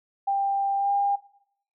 sine tone with pitch glide, 792 to 803.1 Hz, G5 to G5, +18 to +42 cents, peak -21 dBFS, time 0.27-1.16 s, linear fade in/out 10 ms, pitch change +24 cents, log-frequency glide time 0.77-0.91 s, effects noise-tail reverb RT60 0.7 s tail -18 dB re dry

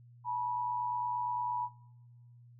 sine tone pair together, 865 / 973.7 Hz, A5 / B5, -30 / -25 cents, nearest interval major second, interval 205 cents, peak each -39 / -33 dBFS, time 0.24-1.69 s, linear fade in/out 50 ms, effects noise-tail reverb RT60 1.0 s tail -21 dB re dry + added 120 Hz sine -54 dBFS peak until 2.59 s

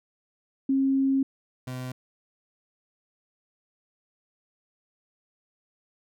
sine / 30% pulse tone pair in turn, 270 / 127.42 Hz, C#4 / C3, -45 / -45 cents, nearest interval octave + minor second, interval 1300 cents, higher first, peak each -20 / -30 dBFS, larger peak first, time 0.69-1.23 / 1.67-1.92 s, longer first, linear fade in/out 5 ms, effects none

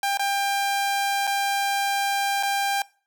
sawtooth tone with dropouts, 796 Hz, G5, 26 cents sharp, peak -18 dBFS, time 0.03-2.82 s, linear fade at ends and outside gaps 2 ms, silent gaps 0.173-0.194 / 1.27-1.274 / 2.428-2.432 s, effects noise-tail reverb RT60 0.4 s tail -22 dB re dry

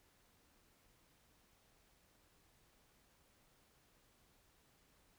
silence, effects pink hiss -72 dBFS RMS until 5.18 s

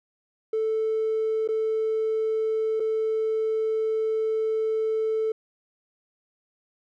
triangle tone with dropouts, 440 Hz, A4, in tune, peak -19 dBFS, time 0.53-5.32 s, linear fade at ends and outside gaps 5 ms, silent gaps 1.476-1.487 / 2.798-2.802 s, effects tanh soft clip ceiling -19 dBFS

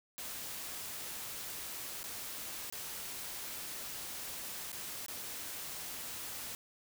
white noise with dropouts, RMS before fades -43 dBFS, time 0.18-6.55 s, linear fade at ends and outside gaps 0 ms, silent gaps 2.031-2.04 / 2.7-2.725 / 4.718-4.728 / 5.062-5.083 s, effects none

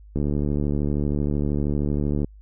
click train, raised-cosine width 3 ms, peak -12 dBFS, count 153, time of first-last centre 0.16-2.245 s, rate 72.9 Hz, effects added 51 Hz sine -43 dBFS peak until 2.41 s

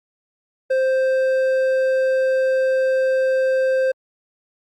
sine tone with hard clipping, 524 Hz, C5, 2 cents sharp, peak -17 dBFS, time 0.7-3.92 s, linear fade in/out 10 ms, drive 6 dB, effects Opus 48 kbps

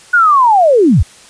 sine linear sweep, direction down, 1480 to 49.11 Hz, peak -5 dBFS, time 0.13-1.03 s, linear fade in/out 10 ms, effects white hiss -40 dBFS RMS until 1.29 s + resampled to 22050 Hz

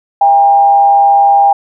sine tone with frequency modulation, 802 Hz, G5, 39 cents sharp, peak -4 dBFS, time 0.21-1.53 s, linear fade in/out 5 ms, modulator 143 Hz, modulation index 0.32, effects none

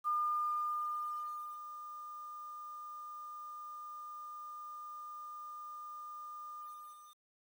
sine tone with ADSR envelope, 1208 Hz, D6, 48 cents sharp, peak -30 dBFS, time 0.04-7.23 s, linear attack 36 ms, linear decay 1500 ms, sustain -14 dB, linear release 630 ms, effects 10-bit

